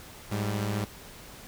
sawtooth tone pair together, 105.06 / 196 Hz, G#2 / G3, +20 / 0 cents, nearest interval major seventh, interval 1080 cents, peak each -25 / -30 dBFS, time 0.31-0.85 s, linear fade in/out 10 ms, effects pink hiss -47 dBFS RMS until 1.47 s

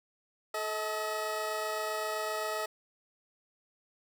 20% pulse tone pair together, 433.9 / 637 Hz, A4 / D#5, -24 / +41 cents, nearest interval perfect fifth, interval 665 cents, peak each -32 / -29 dBFS, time 0.54-2.66 s, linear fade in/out 5 ms, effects none

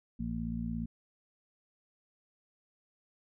harmonic tone, 57.2 Hz, A#1, 32 cents flat, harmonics 1 / 2 / 3 / 4, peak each -40 / -43 / -39 / -36 dBFS, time 0.19-0.86 s, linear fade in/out 10 ms, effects none

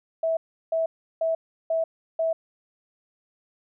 sine tone bursts, 652 Hz, E5, 19 cents flat, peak -21 dBFS, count 5, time 0.23-2.33 s, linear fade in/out 5 ms, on 140 ms, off 350 ms, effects none

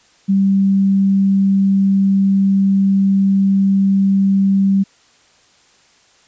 sine tone, 195.2 Hz, G3, 7 cents flat, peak -10 dBFS, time 0.28-4.84 s, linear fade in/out 20 ms, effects white hiss -52 dBFS RMS until 6.27 s + resampled to 16000 Hz

